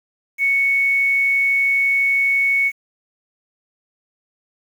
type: tone with quantisation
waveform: sine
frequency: 2217 Hz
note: C#7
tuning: in tune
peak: -14 dBFS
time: 0.38-2.72 s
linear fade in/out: 50 ms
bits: 7
effects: none